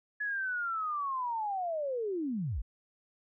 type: linear sweep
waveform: sine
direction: down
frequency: 1707 to 36.82 Hz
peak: -31 dBFS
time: 0.2-2.62 s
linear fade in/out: 10 ms
effects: none